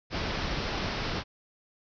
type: low-pass noise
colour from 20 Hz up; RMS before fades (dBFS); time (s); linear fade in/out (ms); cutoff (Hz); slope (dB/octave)
pink; -32; 0.1-1.24; 50; 5600; 96
effects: none